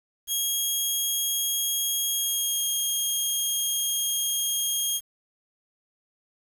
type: tone with pitch glide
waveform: 10% pulse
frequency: 3274 to 3246 Hz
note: G#7 to G#7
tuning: -25 to -40 cents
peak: -17 dBFS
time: 0.27-5.01 s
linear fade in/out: 50 ms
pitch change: -15 cents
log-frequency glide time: 2.08-2.64 s
effects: 8-bit